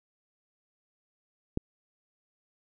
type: click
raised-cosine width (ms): 3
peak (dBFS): -15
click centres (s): 1.574
effects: none